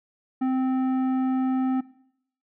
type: tone with tanh clipping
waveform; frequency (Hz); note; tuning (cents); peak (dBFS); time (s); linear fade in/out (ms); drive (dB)
sine; 260; C4; -11; -23; 0.41-1.81; 10; 11
effects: noise-tail reverb RT60 0.7 s tail -19 dB re dry